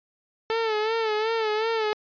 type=tone with vibrato; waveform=sawtooth; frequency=440 Hz; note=A4; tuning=in tune; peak=-19 dBFS; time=0.5-1.93 s; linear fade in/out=0 ms; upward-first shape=sine; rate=2.7 Hz; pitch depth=66 cents each way; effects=resampled to 11025 Hz